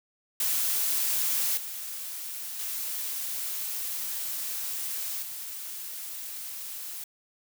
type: noise with level steps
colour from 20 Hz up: blue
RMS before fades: -27 / -37 / -33 / -38 dBFS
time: 0.4-7.04 s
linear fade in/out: 2 ms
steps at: 1.57 / 2.59 / 5.22 s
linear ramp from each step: 5 ms
effects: none